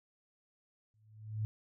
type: tone with exponential growth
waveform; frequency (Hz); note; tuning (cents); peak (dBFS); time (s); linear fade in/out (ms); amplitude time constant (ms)
sine; 108; A2; -32; -30; 0.94-1.45; 0; 110
effects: none